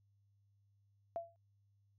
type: tone with exponential decay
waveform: sine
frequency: 676 Hz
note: E5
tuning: 43 cents sharp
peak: -34 dBFS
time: 1.16-1.36 s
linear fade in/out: 0 ms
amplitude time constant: 43 ms
effects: added 100 Hz sine -70 dBFS peak until 1.98 s